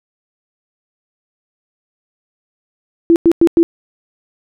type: tone bursts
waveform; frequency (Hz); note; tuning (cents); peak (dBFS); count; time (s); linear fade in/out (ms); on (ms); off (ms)
sine; 335.8; E4; +32; -5; 4; 3.1-3.63; 0; 59; 98
effects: none